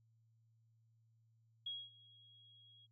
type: tone with ADSR envelope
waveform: sine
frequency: 3303 Hz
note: G#7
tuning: 10 cents flat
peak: -40 dBFS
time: 1.66-2.87 s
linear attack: 6 ms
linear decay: 230 ms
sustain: -22 dB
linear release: 22 ms
effects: added 113 Hz sine -70 dBFS peak until 2.91 s